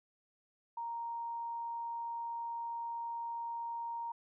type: tone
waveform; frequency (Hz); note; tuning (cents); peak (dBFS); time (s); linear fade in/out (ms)
sine; 932.3; A#5; 0; -37; 0.77-4.12; 5
effects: none